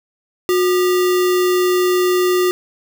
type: tone with sample-and-hold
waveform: sine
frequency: 362.8 Hz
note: F#4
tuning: 34 cents flat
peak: -12 dBFS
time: 0.49-2.51 s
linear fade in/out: 0 ms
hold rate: 1575 Hz
effects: none